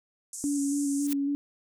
pink band-pass noise, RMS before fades -39 dBFS, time 0.33-1.07 s, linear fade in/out 2 ms, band 6300 to 10000 Hz, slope 48 dB/octave
sine tone with vibrato, 282.8 Hz, C#4, 35 cents sharp, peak -25 dBFS, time 0.44-1.35 s, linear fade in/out 0 ms, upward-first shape square, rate 3.6 Hz, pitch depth 18 cents each way
blue noise with exponential growth, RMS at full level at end -31 dBFS, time 0.99-1.13 s, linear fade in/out 2 ms, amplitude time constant 30 ms
effects none

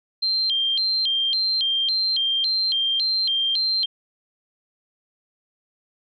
sine tone with vibrato, 3632 Hz, A#7, 46 cents flat, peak -19 dBFS, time 0.22-3.86 s, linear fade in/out 10 ms, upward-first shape square, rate 1.8 Hz, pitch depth 230 cents each way, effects none

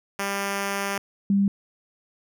5% pulse / sine tone pair in turn, 198.6 / 198.6 Hz, G3 / G3, +23 / +23 cents, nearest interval unison, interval 0 cents, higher neither, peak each -14 / -17 dBFS, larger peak first, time 0.19-0.98 / 1.3-1.48 s, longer first, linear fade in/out 2 ms, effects none

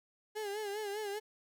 35% pulse tone with vibrato, 415.3 Hz, G#4, in tune, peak -35 dBFS, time 0.35-1.2 s, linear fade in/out 20 ms, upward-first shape sine, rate 5 Hz, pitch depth 79 cents each way, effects none

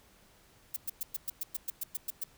violet noise bursts, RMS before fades -34 dBFS, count 12, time 0.74-2.238 s, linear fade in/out 5 ms, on 24 ms, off 110 ms, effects pink hiss -62 dBFS RMS until 2.37 s

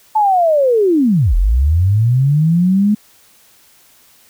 sine linear two-way sweep, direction down then up, 880 to 38.89 to 213.4 Hz, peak -9 dBFS, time 0.15-2.95 s, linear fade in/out 10 ms, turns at 1.35 s, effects white hiss -49 dBFS RMS until 4.29 s

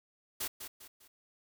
white noise with echo, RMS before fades -36 dBFS, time 0.4-0.48 s, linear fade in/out 10 ms, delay 200 ms, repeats 3, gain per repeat -8 dB, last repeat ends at 1.08 s, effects none

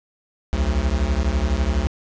square beating tone pair, 61.4 / 73.4 Hz, B1 / D2, -9 / 0 cents, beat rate 12 Hz, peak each -22 dBFS, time 0.53-1.87 s, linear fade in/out 0 ms, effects resampled to 16000 Hz + 7-bit

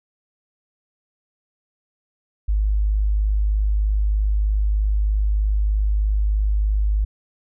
sine tone, 51.6 Hz, G#1, 10 cents flat, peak -16 dBFS, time 2.48-7.05 s, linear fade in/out 10 ms, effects none

